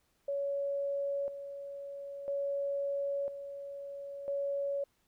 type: tone with tremolo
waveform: sine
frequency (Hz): 561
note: C#5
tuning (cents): +21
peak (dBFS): -31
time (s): 0.28-4.84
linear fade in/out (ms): 5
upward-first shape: square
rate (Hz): 0.5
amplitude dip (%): 65
effects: pink hiss -74 dBFS RMS until 5.07 s